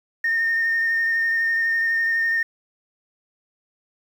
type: tone with vibrato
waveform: sine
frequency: 1828 Hz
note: A#6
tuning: 34 cents flat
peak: -17 dBFS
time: 0.24-2.43 s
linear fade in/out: 5 ms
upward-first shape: triangle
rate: 12 Hz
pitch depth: 21 cents each way
effects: tanh soft clip ceiling -15 dBFS + 8-bit